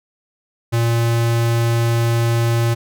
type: tone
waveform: square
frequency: 116.54 Hz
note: A#2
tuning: in tune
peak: -15 dBFS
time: 0.72-2.75 s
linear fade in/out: 20 ms
effects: none